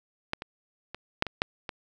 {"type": "clicks", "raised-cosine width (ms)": 0.3, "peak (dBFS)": [-12, -20, -21, -6, -18, -7, -18], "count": 7, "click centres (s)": [0.334, 0.421, 0.946, 1.224, 1.267, 1.419, 1.692], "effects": []}